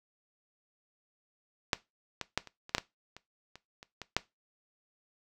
clicks, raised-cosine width 0.2 ms, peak -8 / -17 / -10 / -29 / -29 / -7 / -13 / -29 / -30 / -30 / -23 / -8 dBFS, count 12, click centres 1.732 / 2.213 / 2.376 / 2.473 / 2.694 / 2.749 / 2.782 / 3.166 / 3.556 / 3.829 / 4.017 / 4.166 s, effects noise-tail reverb RT60 0.2 s tail -18 dB re dry

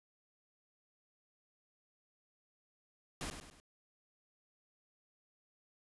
pink noise with echo, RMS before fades -41 dBFS, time 3.21-3.3 s, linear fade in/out 0 ms, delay 100 ms, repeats 3, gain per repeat -7 dB, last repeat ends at 3.6 s, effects resampled to 24000 Hz

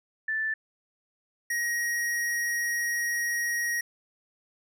sine / square tone pair in turn, 1760 / 1889.4 Hz, A6 / A#6, 0 / +23 cents, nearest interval minor second, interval 123 cents, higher second, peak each -26 / -27 dBFS, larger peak first, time 0.28-0.54 / 1.5-3.81 s, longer second, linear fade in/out 5 ms, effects none

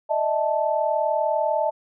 sine tone cluster, 606 / 646 / 879 Hz, D#5 / E5 / A5, -46 / -35 / -2 cents, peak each -24 dBFS, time 0.09-1.71 s, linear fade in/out 20 ms, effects none

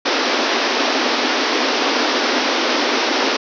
pink band-pass noise, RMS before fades -18 dBFS, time 0.05-3.37 s, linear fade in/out 10 ms, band 240 to 5800 Hz, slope 96 dB/octave, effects none

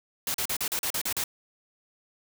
white noise bursts, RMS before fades -29 dBFS, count 9, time 0.27-1.239 s, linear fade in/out 2 ms, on 73 ms, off 39 ms, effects none

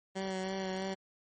15% pulse tone with vibrato, 190 Hz, F#3, 46 cents sharp, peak -28 dBFS, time 0.15-0.95 s, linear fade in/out 20 ms, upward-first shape sine, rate 3.1 Hz, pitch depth 22 cents each way, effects MP3 32 kbps

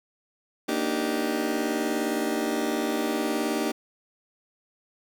30% pulse chord, Eb major seventh, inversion second, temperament just, 233.3 / 291.7 / 311.1 / 388.9 Hz, Bb3 / D4 / Eb4 / G4, +2 / -12 / 0 / -14 cents, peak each -28 dBFS, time 0.68-3.72 s, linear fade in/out 10 ms, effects 8-bit

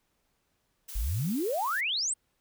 blue noise, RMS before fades -42 dBFS, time 0.88-1.81 s, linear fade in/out 10 ms
sine exponential sweep, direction up, 41.2 to 8870 Hz, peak -27 dBFS, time 0.95-2.14 s, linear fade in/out 10 ms
effects pink hiss -75 dBFS RMS until 2.4 s

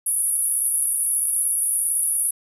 pink band-pass noise, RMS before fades -22 dBFS, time 0.06-2.31 s, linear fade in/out 5 ms, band 9900 to 11000 Hz, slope 96 dB/octave, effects none

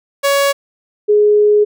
sawtooth / sine tone pair in turn, 560 / 417.9 Hz, C#5 / G#4, +18 / +11 cents, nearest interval perfect fourth, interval 507 cents, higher first, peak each -7 dBFS, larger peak neither, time 0.23-0.53 / 1.08-1.65 s, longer second, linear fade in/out 20 ms, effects none

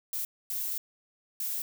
violet noise bursts at uneven times, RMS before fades -33 dBFS, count 3, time 0.13-0.25 / 0.5-0.78 / 1.4-1.62 s, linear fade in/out 2 ms, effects none

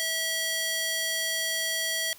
square tone with high-pass filter, 650 Hz, E5, 24 cents flat, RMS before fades -29 dBFS, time 0-2.13 s, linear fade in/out 0 ms, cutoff 2200 Hz, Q 0.74, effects white hiss -51 dBFS RMS until 2.18 s

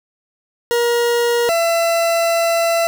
40% pulse tone pair in turn, 474.7 / 671.3 Hz, A#4 / E5, +31 / +31 cents, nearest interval tritone, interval 600 cents, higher second, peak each -13 dBFS, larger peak neither, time 0.71-1.49 / 1.49-2.87 s, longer second, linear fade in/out 0 ms, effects none

